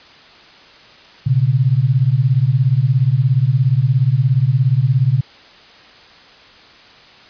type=beating tone pair; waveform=sine; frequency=121.2 / 138.2 Hz; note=B2 / C#3; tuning=-32 / -5 cents; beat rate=17 Hz; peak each=-14 dBFS; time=1.26-5.21 s; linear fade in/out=10 ms; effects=white hiss -43 dBFS RMS until 7.29 s + resampled to 11025 Hz